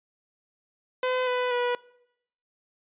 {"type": "tone with pitch steps", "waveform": "sawtooth", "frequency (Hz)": [508, 498.1, 488.4], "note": ["B4", "B4", "B4"], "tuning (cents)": [49, 15, -19], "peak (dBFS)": -20, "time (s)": [1.03, 1.75], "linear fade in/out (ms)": 2, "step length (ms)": 240, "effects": ["noise-tail reverb RT60 0.8 s tail -22 dB re dry", "resampled to 8000 Hz"]}